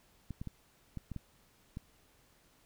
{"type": "clicks", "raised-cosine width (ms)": 5, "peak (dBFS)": -28, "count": 7, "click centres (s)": [0.307, 0.415, 0.473, 0.973, 1.117, 1.163, 1.771], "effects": ["pink hiss -67 dBFS RMS until 2.65 s"]}